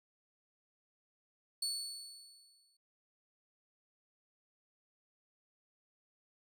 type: tone with exponential decay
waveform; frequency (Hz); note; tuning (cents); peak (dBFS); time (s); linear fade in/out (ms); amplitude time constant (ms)
30% pulse; 4435; C#8; 0; -30; 1.62-2.77; 5; 250
effects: none